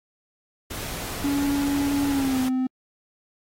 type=noise; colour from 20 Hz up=pink; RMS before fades=-33 dBFS; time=0.7-2.49 s; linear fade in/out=10 ms
type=tone with pitch glide; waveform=triangle; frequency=282.8 to 257.8 Hz; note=C#4 to C4; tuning=+35 to -26 cents; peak=-19 dBFS; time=1.24-2.67 s; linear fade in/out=5 ms; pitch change=-161 cents; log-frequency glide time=2.08-2.4 s
effects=AAC 48 kbps